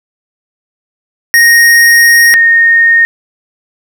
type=tone pair in turn; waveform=square / sine; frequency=1864.7 / 1845.4 Hz; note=A#6 / A#6; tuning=0 / -18 cents; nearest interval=unison; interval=18 cents; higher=first; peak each=-3 dBFS; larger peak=neither; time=1.34-2.34 / 2.34-3.05 s; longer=first; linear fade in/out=0 ms; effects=7-bit